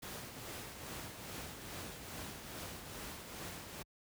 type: noise with tremolo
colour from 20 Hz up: pink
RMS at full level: -44 dBFS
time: 0.02-3.83 s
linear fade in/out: 10 ms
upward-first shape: triangle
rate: 2.4 Hz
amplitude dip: 50%
effects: high-pass 60 Hz 12 dB/octave